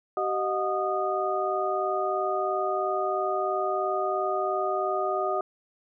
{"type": "tone cluster", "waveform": "sine", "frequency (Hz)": [383.4, 621, 724, 1233], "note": ["G4", "D#5", "F#5", "D#6"], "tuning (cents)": [-38, -3, -38, -16], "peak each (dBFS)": -30, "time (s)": [0.17, 5.41], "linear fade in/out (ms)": 2, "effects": []}